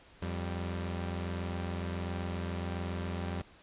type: tone pair together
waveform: sawtooth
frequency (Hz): 87.31 / 196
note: F2 / G3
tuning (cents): 0 / 0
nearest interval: octave + major second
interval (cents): 1400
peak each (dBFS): -31 / -36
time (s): 0.22-3.42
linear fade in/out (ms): 5
effects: pink hiss -58 dBFS RMS until 3.62 s + resampled to 8000 Hz